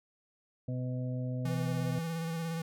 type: harmonic tone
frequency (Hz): 126.4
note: B2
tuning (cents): +41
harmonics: 1 / 2 / 4 / 5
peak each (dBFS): -33 / -39 / -45 / -47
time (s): 0.68-1.99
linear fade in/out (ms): 5
type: tone with vibrato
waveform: square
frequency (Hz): 164.81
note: E3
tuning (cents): 0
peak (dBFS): -34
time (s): 1.45-2.62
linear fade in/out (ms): 5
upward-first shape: square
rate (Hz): 17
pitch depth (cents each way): 23
effects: none